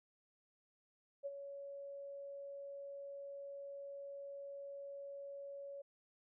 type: tone with ADSR envelope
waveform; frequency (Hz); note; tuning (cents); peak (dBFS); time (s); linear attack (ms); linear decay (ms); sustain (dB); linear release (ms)
sine; 560; C#5; +18; -38; 1.23-5.82; 30; 36; -8; 9
effects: none